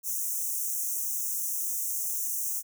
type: high-pass noise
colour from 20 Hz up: white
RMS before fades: -31 dBFS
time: 0.03-2.63 s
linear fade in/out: 50 ms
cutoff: 5800 Hz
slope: 96 dB/octave
effects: none